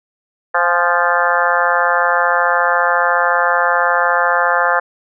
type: harmonic tone with a mistuned harmonic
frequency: 174.61 Hz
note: F3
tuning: in tune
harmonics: 3 / 4 / 5 / 6 / 7 / 8 / 9 / 10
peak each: -20 / -20 / -20 / -20 / -20 / -20 / -20 / -20 dBFS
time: 0.54-4.8 s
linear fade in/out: 10 ms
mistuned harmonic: 5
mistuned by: -43 cents
effects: none